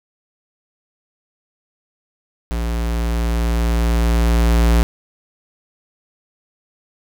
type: tone with level ramp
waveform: square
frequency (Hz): 57.8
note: A#1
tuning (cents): -14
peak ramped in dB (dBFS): -20 to -11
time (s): 2.51-4.83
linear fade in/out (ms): 0
effects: none